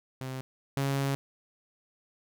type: tone pair in turn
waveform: sawtooth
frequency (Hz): 130.81 / 137.8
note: C3 / C#3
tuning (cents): 0 / -10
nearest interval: minor second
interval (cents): 90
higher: second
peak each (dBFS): -31 / -23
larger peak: second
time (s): 0.21-0.41 / 0.77-1.15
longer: second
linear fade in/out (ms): 0
effects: none